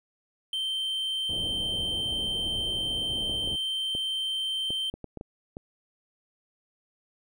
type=tone; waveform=triangle; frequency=3119 Hz; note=G7; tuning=9 cents flat; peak=-26 dBFS; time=0.53-4.9 s; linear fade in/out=2 ms
type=low-pass noise; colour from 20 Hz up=pink; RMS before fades=-39 dBFS; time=1.29-3.56 s; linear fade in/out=5 ms; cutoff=660 Hz; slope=24 dB/octave
type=clicks; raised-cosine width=2 ms; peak=-24 dBFS; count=9; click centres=3.297 / 3.475 / 3.951 / 4.705 / 4.94 / 5.043 / 5.173 / 5.211 / 5.569 s
effects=none